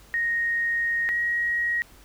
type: tone pair in turn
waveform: sine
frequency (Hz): 1864.7 / 1892.9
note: A#6 / A#6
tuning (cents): 0 / +26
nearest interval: unison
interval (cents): 26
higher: second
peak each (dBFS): -22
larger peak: neither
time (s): 0.14-1.09 / 1.09-1.82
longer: first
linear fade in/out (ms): 0
effects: added 50 Hz sine -53 dBFS peak until 2.04 s + pink hiss -53 dBFS RMS until 2.04 s